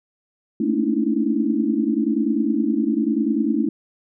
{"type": "tone cluster", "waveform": "sine", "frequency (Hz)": [217.3, 227.3, 277.2, 298.2, 328.1], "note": ["A3", "A#3", "C#4", "D4", "E4"], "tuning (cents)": [-21, -43, 0, 27, -8], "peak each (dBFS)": -24, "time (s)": [0.6, 3.69], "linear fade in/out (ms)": 5, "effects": []}